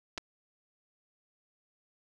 clicks, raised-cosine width 0.2 ms, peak -20 dBFS, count 2, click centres 0.177 / 0.18 s, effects none

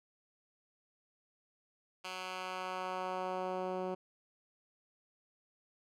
10% pulse tone with band-pass filter sweep, 185 Hz, F#3, in tune, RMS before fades -39 dBFS, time 2.04-3.95 s, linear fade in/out 10 ms, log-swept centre 2900 to 370 Hz, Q 0.81, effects none

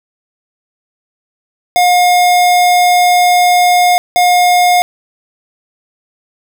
square tone bursts at uneven times, 715 Hz, F5, 41 cents sharp, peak -7 dBFS, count 2, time 1.76-3.98 / 4.16-4.82 s, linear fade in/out 0 ms, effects none

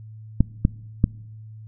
clicks, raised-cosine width 5 ms, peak -3 dBFS, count 3, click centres 0.406 / 0.651 / 1.041 s, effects noise-tail reverb RT60 1.0 s tail -24 dB re dry + added 109 Hz sine -38 dBFS peak until 1.67 s

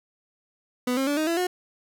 30% pulse tone with pitch steps, 248.6 / 268 / 288.9 / 311.4 / 335.7 / 361.9 Hz, B3 / C4 / D4 / D#4 / E4 / F#4, +12 / +42 / -28 / +2 / +32 / -38 cents, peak -20 dBFS, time 0.87-1.47 s, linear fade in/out 5 ms, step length 100 ms, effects none

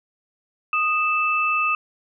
sine tone pair together, 1240.6 / 2637 Hz, D#6 / E7, -5 / 0 cents, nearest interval octave + minor second, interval 1305 cents, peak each -21 dBFS, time 0.73-1.75 s, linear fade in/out 2 ms, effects none

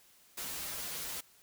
white noise with comb filter, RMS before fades -40 dBFS, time 0.37-1.21 s, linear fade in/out 10 ms, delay 9.2 ms, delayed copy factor -1, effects white hiss -63 dBFS RMS until 1.42 s

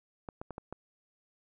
clicks, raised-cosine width 1 ms, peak -26 dBFS, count 5, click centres 0.288 / 0.415 / 0.507 / 0.581 / 0.726 s, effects none

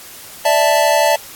square chord, D suspended second, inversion none, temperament equal, 587.3 / 659.3 / 880 Hz, D5 / E5 / A5, 0 / 0 / 0 cents, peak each -16 dBFS, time 0.45-1.16 s, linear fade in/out 5 ms, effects white hiss -36 dBFS RMS until 1.35 s + AAC 64 kbps

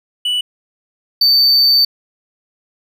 triangle tone pair in turn, 2960 / 4567 Hz, F#7 / D8, 0 / -49 cents, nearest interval minor sixth, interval 751 cents, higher second, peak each -13 / -7 dBFS, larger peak second, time 0.25-0.41 / 1.21-1.85 s, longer second, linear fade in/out 5 ms, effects none

